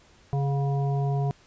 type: harmonic tone with a mistuned harmonic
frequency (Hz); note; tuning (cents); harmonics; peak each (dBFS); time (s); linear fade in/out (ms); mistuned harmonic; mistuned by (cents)
138.59; C#3; 0; 1 / 3 / 5 / 7; -23 / -34 / -34 / -42; 0.33-1.31; 0; 5; +41
effects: pink hiss -57 dBFS RMS until 1.46 s + resampled to 16000 Hz